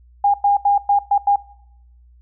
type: tone bursts at uneven times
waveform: sine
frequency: 810 Hz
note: G#5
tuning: 43 cents flat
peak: -11 dBFS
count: 6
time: 0.24-0.34 / 0.44-0.57 / 0.65-0.78 / 0.89-0.99 / 1.11-1.18 / 1.27-1.36 s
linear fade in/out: 5 ms
effects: noise-tail reverb RT60 0.8 s tail -22 dB re dry + added 60 Hz sine -46 dBFS peak until 2.21 s